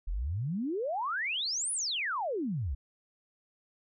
sine exponential two-way sweep, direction up then down, 37.14 to 10250 to 58.1 Hz, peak -30 dBFS, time 0.07-2.75 s, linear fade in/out 10 ms, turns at 1.72 s, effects none

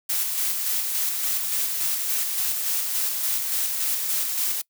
blue noise with tremolo, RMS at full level -24 dBFS, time 0.09-4.62 s, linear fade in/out 10 ms, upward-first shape square, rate 3.5 Hz, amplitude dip 30%, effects noise-tail reverb RT60 0.1 s tail -23 dB re dry

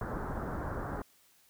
pink low-pass noise, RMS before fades -37 dBFS, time 0.01-1.02 s, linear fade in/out 2 ms, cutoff 1600 Hz, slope 48 dB/octave, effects white hiss -65 dBFS RMS until 1.49 s

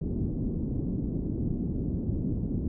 white low-pass noise, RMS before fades -30 dBFS, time 0.01-2.68 s, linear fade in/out 5 ms, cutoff 280 Hz, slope 24 dB/octave, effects none

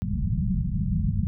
white low-pass noise, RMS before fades -25 dBFS, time 0.02-1.27 s, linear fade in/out 0 ms, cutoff 210 Hz, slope 96 dB/octave, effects none

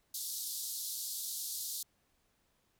white band-pass noise, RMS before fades -40 dBFS, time 0.14-1.83 s, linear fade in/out 5 ms, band 3700 to 15000 Hz, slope 48 dB/octave, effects pink hiss -75 dBFS RMS until 2.79 s

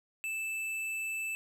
sine tone with hard clipping, 2637 Hz, E7, in tune, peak -35 dBFS, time 0.24-1.35 s, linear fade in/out 0 ms, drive 10 dB, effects none

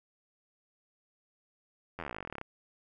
slowing click train, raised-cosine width 0.5 ms, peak -24 dBFS, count 23, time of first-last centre 1.99-2.414 s, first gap 11 ms, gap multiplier 1.05, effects none

